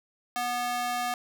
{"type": "tone with high-pass filter", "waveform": "square", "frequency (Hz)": 244.2, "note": "B3", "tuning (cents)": -19, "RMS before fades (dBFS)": -30, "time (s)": [0.36, 1.14], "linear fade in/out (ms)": 0, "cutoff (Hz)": 780, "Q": 1.5, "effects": []}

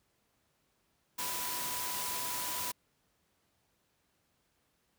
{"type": "tone in noise", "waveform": "sine", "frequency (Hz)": 987.8, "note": "B5", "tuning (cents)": 0, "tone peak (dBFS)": -42, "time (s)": [1.18, 2.72], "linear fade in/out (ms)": 10, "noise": "white", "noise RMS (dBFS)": -37, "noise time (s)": [1.18, 2.72], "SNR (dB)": -8, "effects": ["pink hiss -75 dBFS RMS until 4.98 s", "high-pass 60 Hz 12 dB/octave"]}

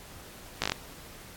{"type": "slowing click train", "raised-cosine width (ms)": 0.2, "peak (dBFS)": -9, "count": 6, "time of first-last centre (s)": [0.62, 0.72], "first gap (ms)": 17, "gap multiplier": 1.08, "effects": ["pink hiss -48 dBFS RMS until 1.36 s", "AAC 64 kbps"]}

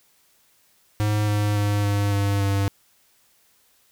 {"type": "tone with pitch steps", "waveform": "square", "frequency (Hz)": [105.3, 104.03, 102.78, 101.54, 100.31, 99.1], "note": ["G#2", "G#2", "G#2", "G#2", "G2", "G2"], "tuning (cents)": [24, 3, -18, -39, 40, 19], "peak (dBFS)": -20, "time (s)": [1, 2.68], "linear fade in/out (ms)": 0, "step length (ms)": 280, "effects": ["white hiss -61 dBFS RMS until 3.91 s"]}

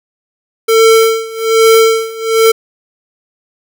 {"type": "tone with tremolo", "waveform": "square", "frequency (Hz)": 448.6, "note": "A4", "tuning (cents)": 34, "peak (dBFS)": -4, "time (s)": [0.68, 2.52], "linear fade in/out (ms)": 10, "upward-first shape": "sine", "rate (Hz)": 1.2, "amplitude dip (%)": 90, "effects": []}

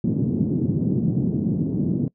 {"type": "band-pass noise", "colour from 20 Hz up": "pink", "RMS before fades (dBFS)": -22, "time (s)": [0.04, 2.08], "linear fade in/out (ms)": 2, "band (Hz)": [130, 300], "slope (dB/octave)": 24, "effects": ["noise-tail reverb RT60 0.1 s tail -22 dB re dry"]}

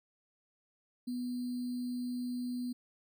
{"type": "tone with sample-and-hold", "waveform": "sine", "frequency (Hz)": 246.9, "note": "B3", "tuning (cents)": 0, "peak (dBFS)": -34, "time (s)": [1.07, 2.73], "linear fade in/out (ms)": 10, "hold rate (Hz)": 4410, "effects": []}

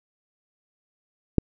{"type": "click", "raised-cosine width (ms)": 3, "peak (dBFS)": -4, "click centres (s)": 1.383, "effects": []}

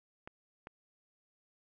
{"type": "clicks", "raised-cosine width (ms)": 0.5, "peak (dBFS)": -30, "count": 2, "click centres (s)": [0.275, 0.671], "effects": []}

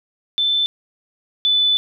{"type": "tone pair in turn", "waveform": "sine", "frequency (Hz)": [3529, 3495], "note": ["A7", "A7"], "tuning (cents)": [4, -12], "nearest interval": "unison", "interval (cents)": 16, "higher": "first", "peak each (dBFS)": [-15, -13], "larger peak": "second", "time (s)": [[0.38, 0.66], [1.45, 1.77]], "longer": "second", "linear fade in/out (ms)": 0, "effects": []}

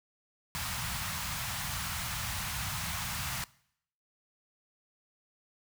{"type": "band-stop noise", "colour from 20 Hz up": "pink", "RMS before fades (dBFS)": -35, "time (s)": [0.55, 3.44], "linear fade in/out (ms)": 0, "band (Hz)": [170, 840], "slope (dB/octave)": 24, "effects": ["noise-tail reverb RT60 0.7 s tail -22 dB re dry", "high-pass 60 Hz 12 dB/octave"]}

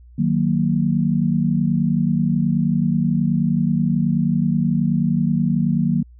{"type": "chord", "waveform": "sine", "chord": "D# minor", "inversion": "none", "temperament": "equal with one note detuned", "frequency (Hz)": [154.4, 185, 233.1], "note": ["D#3", "F#3", "A#3"], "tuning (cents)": [-13, 0, 0], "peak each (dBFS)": -20, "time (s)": [0.18, 6.03], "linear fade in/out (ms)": 10, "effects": ["added 60 Hz sine -42 dBFS peak until 6.19 s"]}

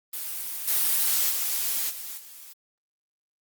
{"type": "noise with level steps", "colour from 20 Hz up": "blue", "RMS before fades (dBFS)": [-33, -23, -27, -37, -45], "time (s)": [0.13, 2.53], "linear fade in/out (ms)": 5, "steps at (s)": [0.67, 1.29, 1.89, 2.17], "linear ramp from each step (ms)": 20, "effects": ["Opus 32 kbps"]}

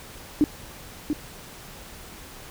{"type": "tone with echo", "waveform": "sine", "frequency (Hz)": 299, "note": "D4", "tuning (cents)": 31, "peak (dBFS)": -14, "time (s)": [0.41, 0.44], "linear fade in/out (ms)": 0, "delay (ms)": 690, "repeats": 1, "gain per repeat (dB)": -7, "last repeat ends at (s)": 1.13, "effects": ["pink hiss -43 dBFS RMS until 2.5 s"]}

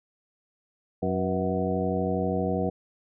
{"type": "harmonic tone with a mistuned harmonic", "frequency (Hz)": 92.3, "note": "F#2", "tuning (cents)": -4, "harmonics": [1, 2, 3, 4, 5, 7, 8], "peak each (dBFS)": [-33, -29, -33, -33, -30, -33, -34], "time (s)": [1.02, 2.7], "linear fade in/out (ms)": 10, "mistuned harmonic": 5, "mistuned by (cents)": 71, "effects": []}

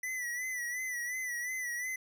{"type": "tone with vibrato", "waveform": "square", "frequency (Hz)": 1975, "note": "B6", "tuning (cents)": 0, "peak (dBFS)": -35, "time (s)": [0.03, 1.96], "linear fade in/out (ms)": 5, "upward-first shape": "sine", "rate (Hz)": 2.8, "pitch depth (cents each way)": 65, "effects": []}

